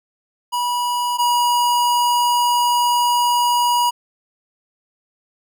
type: tone pair in turn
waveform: square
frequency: 972 / 965.8 Hz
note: B5 / B5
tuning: -28 / -39 cents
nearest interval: unison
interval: 11 cents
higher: first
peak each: -19 / -15 dBFS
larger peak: second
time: 0.52-1.18 / 1.18-3.91 s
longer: second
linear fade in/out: 20 ms
effects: none